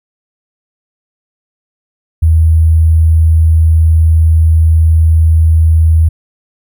sine tone with sample-and-hold, 80.5 Hz, E2, 41 cents flat, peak -4 dBFS, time 2.22-6.09 s, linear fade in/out 10 ms, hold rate 11025 Hz, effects none

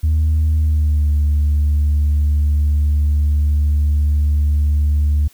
sine tone with pitch glide, 77.78 to 73.84 Hz, D#2 to D2, 0 to +10 cents, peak -10 dBFS, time 0.03-5.28 s, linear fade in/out 10 ms, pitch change -90 cents, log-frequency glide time 0.57-1.1 s, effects tanh soft clip ceiling -10 dBFS + white hiss -50 dBFS RMS until 5.33 s

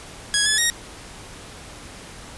10% pulse tone with pitch steps, 1664 / 1715 / 1877 Hz, G#6 / A6 / A#6, +3 / -45 / +11 cents, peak -8 dBFS, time 0.34-0.7 s, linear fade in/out 0 ms, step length 120 ms, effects pink hiss -40 dBFS RMS until 2.37 s + resampled to 24000 Hz

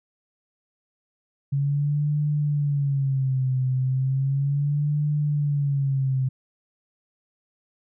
sine tone with vibrato, 138.59 Hz, C#3, in tune, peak -20 dBFS, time 1.52-6.29 s, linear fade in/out 10 ms, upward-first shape sine, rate 0.35 Hz, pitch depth 120 cents each way, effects none

